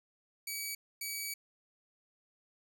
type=tone bursts at uneven times; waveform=10% pulse; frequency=2279 Hz; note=C#7; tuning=47 cents sharp; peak=-28 dBFS; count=2; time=0.47-0.75 / 1.01-1.34 s; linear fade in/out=5 ms; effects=none